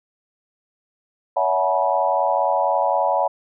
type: tone cluster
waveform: sine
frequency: 565 / 656 / 740 / 855 / 972 Hz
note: C#5 / E5 / F#5 / A5 / B5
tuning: +33 / -9 / 0 / -50 / -28 cents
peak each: -23 dBFS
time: 1.36-3.28 s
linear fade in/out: 10 ms
effects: none